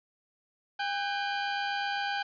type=tone pair together; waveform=sawtooth; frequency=806.4 / 1525 Hz; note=G5 / G6; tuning=+49 / -48 cents; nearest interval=major seventh; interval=1103 cents; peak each=-27 / -31 dBFS; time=0.79-2.23 s; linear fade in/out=10 ms; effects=resampled to 11025 Hz + 9-bit